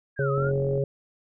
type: linear two-way sweep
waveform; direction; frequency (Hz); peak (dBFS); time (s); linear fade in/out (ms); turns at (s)
sine; down then up; 1669 to 1240 to 1468; -30; 0.16-0.52; 50; 0.31
type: harmonic tone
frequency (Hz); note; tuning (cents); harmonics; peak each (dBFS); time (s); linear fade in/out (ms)
137.6; C#3; -12; 1 / 3 / 4; -25 / -27 / -29; 0.19-0.84; 2
type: click train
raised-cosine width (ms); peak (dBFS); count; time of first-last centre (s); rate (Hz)
2; -23; 19; 0.38-0.777; 45.3
effects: none